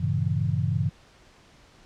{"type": "chord", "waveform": "sine", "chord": "G diminished seventh", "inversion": "none", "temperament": "equal", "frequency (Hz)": [98, 116.54, 138.59, 164.81], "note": ["G2", "Bb2", "Db3", "Fb3"], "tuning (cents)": [0, 0, 0, 0], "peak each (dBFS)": [-27, -29, -27, -29], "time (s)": [0, 0.9], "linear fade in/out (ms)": 10, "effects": ["pink hiss -55 dBFS RMS until 1.85 s", "low-pass 6000 Hz 12 dB/octave"]}